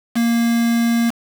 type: tone with quantisation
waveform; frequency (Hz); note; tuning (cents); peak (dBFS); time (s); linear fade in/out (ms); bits
triangle; 233.1; A#3; 0; -12; 0.15-1.11; 20; 4
effects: none